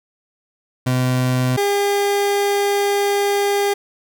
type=tone pair in turn; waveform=30% pulse; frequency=127.2 / 403.8 Hz; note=C3 / G#4; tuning=-48 / -49 cents; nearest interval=octave + minor sixth; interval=1999 cents; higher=second; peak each=-13 / -13 dBFS; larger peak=neither; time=0.86-1.57 / 1.57-3.74 s; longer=second; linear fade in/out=10 ms; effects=none